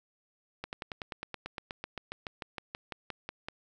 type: slowing click train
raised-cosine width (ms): 0.3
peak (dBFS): -21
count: 22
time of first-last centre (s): 0.64-3.485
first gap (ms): 89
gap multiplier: 1.04
effects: none